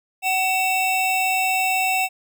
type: tone pair together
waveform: square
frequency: 750 / 2676 Hz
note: F#5 / E7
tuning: +23 / +25 cents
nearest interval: octave + minor seventh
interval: 2202 cents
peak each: -22 dBFS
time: 0.22-2.09 s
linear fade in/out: 50 ms
effects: none